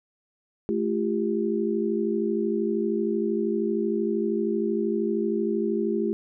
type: tone cluster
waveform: sine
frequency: 215.7 / 343.7 / 396.6 Hz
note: A3 / F4 / G4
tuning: -34 / -28 / +20 cents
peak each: -27 dBFS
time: 0.69-6.13 s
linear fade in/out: 0 ms
effects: none